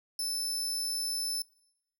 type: tone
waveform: 25% pulse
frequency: 5274 Hz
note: E8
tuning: in tune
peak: -26 dBFS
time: 0.19-1.42 s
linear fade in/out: 2 ms
effects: noise-tail reverb RT60 0.9 s tail -24 dB re dry